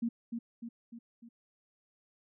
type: tone with echo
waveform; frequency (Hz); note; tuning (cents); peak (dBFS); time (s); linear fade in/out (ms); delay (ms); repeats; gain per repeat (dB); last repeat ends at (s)
sine; 233.1; A#3; 0; -29; 0.02-0.09; 10; 300; 4; -5; 1.29
effects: none